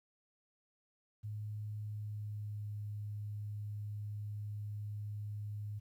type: tone with pitch glide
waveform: sine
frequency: 105.8 to 104.34 Hz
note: G#2 to G#2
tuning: +33 to +9 cents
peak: -39 dBFS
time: 1.23-5.8 s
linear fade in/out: 20 ms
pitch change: -24 cents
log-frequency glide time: 1.79-2.7 s
effects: 12-bit